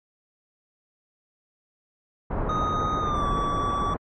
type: low-pass noise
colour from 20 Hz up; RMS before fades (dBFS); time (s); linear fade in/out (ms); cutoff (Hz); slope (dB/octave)
pink; -28; 2.3-3.97; 10; 1300; 24
type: tone with pitch glide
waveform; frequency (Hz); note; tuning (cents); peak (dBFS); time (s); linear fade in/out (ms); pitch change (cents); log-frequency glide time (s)
triangle; 1244.5 to 1147.8; D#6 to D6; 0 to -40; -23; 2.49-3.94; 5; -140; 2.99-3.27
effects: MP3 32 kbps